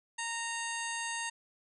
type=harmonic tone with a mistuned harmonic; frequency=925 Hz; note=A#5; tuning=14 cents flat; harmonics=1 / 2 / 3 / 4 / 5 / 7 / 8 / 9 / 10; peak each=-40 / -39 / -42 / -47 / -48 / -43 / -48 / -47 / -48 dBFS; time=0.18-1.3 s; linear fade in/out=10 ms; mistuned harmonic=8; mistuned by=+58 cents; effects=none